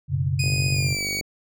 sine chord, F# suspended fourth, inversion none, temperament just, 92.5 / 123.33 / 138.75 Hz, F#2 / B2 / C#3, 0 / -2 / +2 cents, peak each -26 / -27 / -23 dBFS, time 0.08-0.96 s, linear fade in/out 50 ms
20% pulse tone with pitch glide, 2489 to 2256 Hz, D#7 to C#7, 0 to +30 cents, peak -20 dBFS, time 0.39-1.21 s, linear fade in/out 5 ms, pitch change -170 cents, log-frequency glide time 0.72-1.08 s
click train, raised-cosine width 2 ms, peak -22 dBFS, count 39, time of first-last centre 0.44-1.211 s, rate 49.3 Hz
effects none

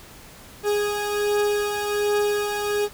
40% pulse beating tone pair, 413.4 / 414.7 Hz, G#4 / G#4, -8 / -3 cents, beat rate 1.3 Hz, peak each -21 / -27 dBFS, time 0.63-2.89 s, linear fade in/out 50 ms, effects pink hiss -45 dBFS RMS until 2.93 s

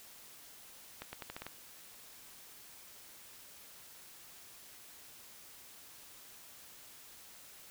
accelerating click train, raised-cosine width 0.3 ms, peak -26 dBFS, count 7, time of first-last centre 1.02-1.466 s, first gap 110 ms, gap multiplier 0.84, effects white hiss -55 dBFS RMS until 7.7 s

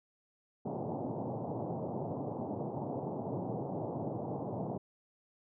pink band-pass noise, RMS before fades -38 dBFS, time 0.65-4.78 s, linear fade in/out 10 ms, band 110 to 880 Hz, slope 48 dB/octave, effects none

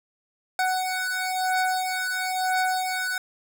25% pulse beating tone pair, 744 / 745 Hz, F#5 / F#5, +9 / +12 cents, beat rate 1 Hz, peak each -23 dBFS, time 0.59-3.18 s, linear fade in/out 2 ms, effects none

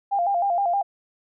sine tone with vibrato, 746 Hz, F#5, 14 cents sharp, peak -19 dBFS, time 0.11-0.83 s, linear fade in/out 20 ms, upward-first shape square, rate 6.4 Hz, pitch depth 120 cents each way, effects none

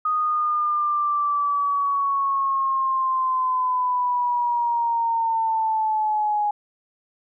sine linear sweep, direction down, 1244.5 to 829 Hz, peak -19 dBFS, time 0.05-6.51 s, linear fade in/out 5 ms, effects none

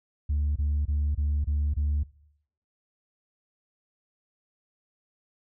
sine tone bursts, 73.42 Hz, D2, in tune, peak -21 dBFS, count 6, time 0.29-2.035 s, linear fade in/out 10 ms, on 270 ms, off 25 ms, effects noise-tail reverb RT60 0.7 s tail -21 dB re dry + tanh soft clip ceiling -21 dBFS

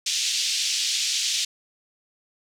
white band-pass noise, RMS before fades -25 dBFS, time 0.06-1.45 s, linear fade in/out 5 ms, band 2800 to 6400 Hz, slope 24 dB/octave, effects none

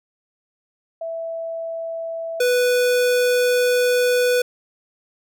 sine / square tone pair in turn, 659.3 / 493.9 Hz, E5 / B4, 0 / 0 cents, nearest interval perfect fourth, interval 500 cents, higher first, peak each -25 / -16 dBFS, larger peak second, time 1.01-2.4 / 2.4-4.42 s, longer second, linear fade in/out 5 ms, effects none

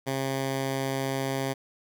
10% pulse tone, 134.7 Hz, C#3, 49 cents flat, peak -19 dBFS, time 0.06-1.54 s, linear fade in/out 20 ms, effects none

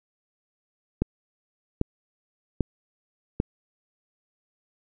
click train, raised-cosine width 3 ms, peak -9 dBFS, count 4, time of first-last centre 1.02-3.401 s, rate 1.26 Hz, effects none

